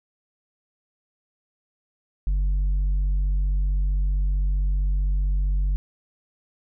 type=tone with tanh clipping; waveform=triangle; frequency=47.73 Hz; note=G1; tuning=45 cents flat; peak=-20 dBFS; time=2.27-5.76 s; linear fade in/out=0 ms; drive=8 dB; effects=none